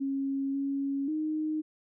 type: tone with pitch steps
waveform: sine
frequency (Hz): 273.3 / 276.7 / 309.5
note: C#4 / C#4 / D#4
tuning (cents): -24 / -3 / -9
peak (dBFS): -28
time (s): 0-1.62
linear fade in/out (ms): 20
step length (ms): 540
effects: none